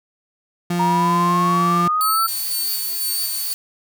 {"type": "tone", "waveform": "35% pulse", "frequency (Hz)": 174.61, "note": "F3", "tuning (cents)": 0, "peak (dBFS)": -17, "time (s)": [0.7, 1.88], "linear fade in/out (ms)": 5}
{"type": "exponential sweep", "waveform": "sine", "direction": "up", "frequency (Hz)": [932.3, 1344], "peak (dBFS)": -16, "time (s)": [0.79, 2.27], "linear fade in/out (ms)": 10}
{"type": "tone with tremolo", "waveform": "5% pulse", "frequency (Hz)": 4499, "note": "C#8", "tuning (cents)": 25, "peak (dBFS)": -14, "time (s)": [2.01, 3.53], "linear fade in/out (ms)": 0, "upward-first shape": "square", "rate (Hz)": 2, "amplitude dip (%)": 30}
{"type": "noise", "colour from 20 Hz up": "blue", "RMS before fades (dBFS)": -29, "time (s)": [2.28, 3.54], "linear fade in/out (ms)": 0}
{"effects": []}